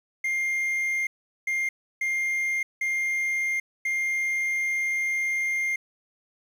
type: tone bursts at uneven times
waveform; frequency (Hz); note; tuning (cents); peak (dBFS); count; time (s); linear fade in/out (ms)
triangle; 2113; C7; +16; -22; 5; 0.24-1.07 / 1.47-1.69 / 2.01-2.63 / 2.81-3.6 / 3.85-5.76; 5
effects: 9-bit